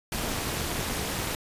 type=noise with amplitude modulation; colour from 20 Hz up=pink; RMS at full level=-27 dBFS; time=0.12-1.35 s; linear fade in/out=2 ms; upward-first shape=sine; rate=264 Hz; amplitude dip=80%; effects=resampled to 32000 Hz